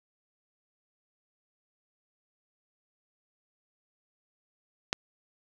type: click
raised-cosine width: 0.2 ms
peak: -9 dBFS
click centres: 4.929 s
effects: none